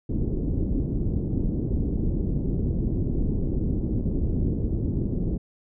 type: low-pass noise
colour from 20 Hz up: pink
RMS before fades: -25 dBFS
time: 0.09-5.38 s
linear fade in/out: 10 ms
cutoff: 350 Hz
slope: 24 dB/octave
effects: none